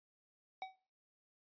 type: tone with exponential decay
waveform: square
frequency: 758 Hz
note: F#5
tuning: 42 cents sharp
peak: -38 dBFS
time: 0.62-0.76 s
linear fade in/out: 1 ms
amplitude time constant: 29 ms
effects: noise-tail reverb RT60 0.4 s tail -19 dB re dry + resampled to 11025 Hz